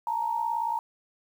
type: tone pair together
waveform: sine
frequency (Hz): 874.1 / 932.3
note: A5 / A#5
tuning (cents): -12 / 0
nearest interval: minor second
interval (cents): 112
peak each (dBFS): -31 / -27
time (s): 0.07-0.79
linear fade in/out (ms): 2
effects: 9-bit